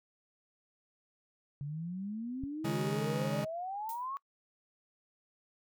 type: exponential sweep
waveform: sine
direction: up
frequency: 138.8 to 1126 Hz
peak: -36 dBFS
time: 1.61-4.17 s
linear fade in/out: 0 ms
type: click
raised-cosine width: 5 ms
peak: -29 dBFS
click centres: 2.437 s
type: chord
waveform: 40% pulse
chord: C# suspended second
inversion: none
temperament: just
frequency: 138.59 / 155.92 / 207.9 Hz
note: C#3 / D#3 / G#3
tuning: 0 / +4 / +2 cents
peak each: -36 dBFS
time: 2.64-3.45 s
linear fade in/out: 10 ms
type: noise with exponential decay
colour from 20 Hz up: violet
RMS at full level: -42 dBFS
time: 3.89-4.08 s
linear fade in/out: 2 ms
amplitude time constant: 40 ms
effects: noise-tail reverb RT60 0.1 s tail -24 dB re dry